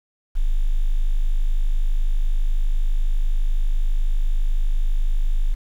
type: tone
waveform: sine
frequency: 25.99 Hz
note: G#0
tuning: 2 cents sharp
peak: -15 dBFS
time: 0.35-5.55 s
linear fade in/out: 20 ms
effects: 8-bit